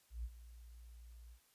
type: tone with ADSR envelope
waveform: sine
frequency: 58.27 Hz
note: A#1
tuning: in tune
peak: -38 dBFS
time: 0.1-1.4 s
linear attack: 140 ms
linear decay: 50 ms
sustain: -15 dB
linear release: 82 ms
effects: white hiss -72 dBFS RMS until 1.54 s + resampled to 32000 Hz